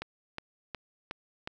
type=click train; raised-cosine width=0.3 ms; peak=-20 dBFS; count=5; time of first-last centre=0.02-1.475 s; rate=2.75 Hz; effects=none